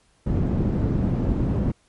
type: low-pass noise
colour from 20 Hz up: white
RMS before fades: -22 dBFS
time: 0.26-1.72 s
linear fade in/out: 10 ms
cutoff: 190 Hz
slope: 12 dB/octave
effects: pink hiss -62 dBFS RMS until 1.88 s + MP3 48 kbps